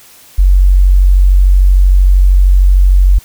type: tone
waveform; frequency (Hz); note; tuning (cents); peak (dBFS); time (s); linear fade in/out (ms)
sine; 46.53; F#1; +10; -3; 0.38-3.19; 10
effects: white hiss -40 dBFS RMS until 3.24 s